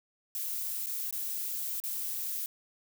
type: noise with dropouts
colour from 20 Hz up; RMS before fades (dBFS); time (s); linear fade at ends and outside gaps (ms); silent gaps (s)
violet; -35; 0.35-2.46; 1; 0.861-0.868 / 1.109-1.126 / 1.801-1.838
effects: none